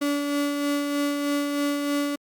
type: tone with tremolo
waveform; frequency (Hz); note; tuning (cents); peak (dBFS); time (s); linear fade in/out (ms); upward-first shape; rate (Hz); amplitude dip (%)
35% pulse; 287.3; D4; -38; -20; 0.01-2.16; 10; sine; 3.2; 35
effects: Opus 48 kbps